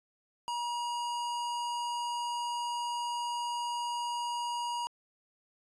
square tone, 955 Hz, A#5, 42 cents sharp, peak -33 dBFS, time 0.48-4.87 s, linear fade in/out 0 ms, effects resampled to 22050 Hz

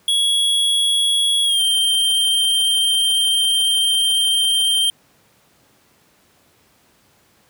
square tone with pitch glide, 3340 to 3153 Hz, G#7 to G7, +9 to +9 cents, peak -15 dBFS, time 0.08-4.9 s, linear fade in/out 2 ms, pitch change -100 cents, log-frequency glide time 1.44-1.61 s, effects pink hiss -56 dBFS RMS until 7.49 s + high-pass 100 Hz 12 dB/octave

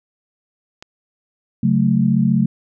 click, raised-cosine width 0.2 ms, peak -18 dBFS, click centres 0.825 s
sine chord, F# minor, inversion second, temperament equal, 138.59 / 185 / 220 Hz, C#3 / F#3 / A3, 0 / 0 / 0 cents, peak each -18 / -17 / -16 dBFS, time 1.63-2.46 s, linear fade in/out 5 ms
effects none

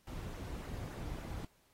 brown noise with flanger, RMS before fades -43 dBFS, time 0.07-1.45 s, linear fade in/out 2 ms, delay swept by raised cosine 0.21 to 4.91 ms, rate 3.5 Hz, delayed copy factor -0.55, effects pink hiss -71 dBFS RMS until 1.73 s + AAC 48 kbps

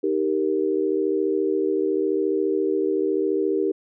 sine chord, Eb major, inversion none, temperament equal, 311.1 / 392 / 466.2 Hz, Eb4 / G4 / Bb4, 0 / 0 / 0 cents, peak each -25 / -22 / -26 dBFS, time 0.03-3.72 s, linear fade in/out 10 ms, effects none

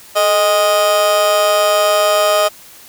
30% pulse tone with amplitude modulation, 622.3 Hz, D#5, in tune, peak -5 dBFS, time 0.15-2.49 s, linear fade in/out 20 ms, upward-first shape sine, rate 193 Hz, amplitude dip 65%, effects white hiss -40 dBFS RMS until 2.88 s

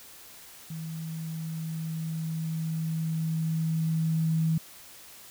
sine tone with level ramp, 161.1 Hz, E3, 39 cents flat, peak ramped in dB -34 to -22 dBFS, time 0.7-4.58 s, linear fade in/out 5 ms, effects white hiss -49 dBFS RMS until 5.3 s

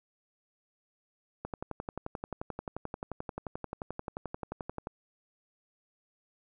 click train, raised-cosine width 1 ms, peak -22 dBFS, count 40, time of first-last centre 1.45-4.871 s, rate 11.4 Hz, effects none

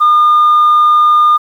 sine tone, 1213 Hz, D#6, 44 cents flat, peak -3 dBFS, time 0-1.38 s, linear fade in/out 20 ms, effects tanh soft clip ceiling -3 dBFS + 7-bit

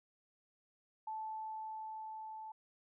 sine tone with level ramp, 874 Hz, A5, 12 cents flat, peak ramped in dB -39 to -45 dBFS, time 1.07-2.52 s, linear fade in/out 5 ms, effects none

